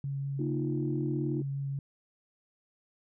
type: tone with vibrato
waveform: sine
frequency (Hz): 138.59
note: C#3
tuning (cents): 0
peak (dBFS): -31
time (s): 0.04-1.79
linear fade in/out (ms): 2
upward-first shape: triangle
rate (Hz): 5.3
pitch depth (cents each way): 10
type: chord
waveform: sine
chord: Bb suspended fourth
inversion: none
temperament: just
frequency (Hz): 233.1 / 310.8 / 349.6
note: Bb3 / Eb4 / F4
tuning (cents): 0 / -2 / +2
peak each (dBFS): -38 / -33 / -35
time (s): 0.39-1.42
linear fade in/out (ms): 5
effects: tanh soft clip ceiling -18 dBFS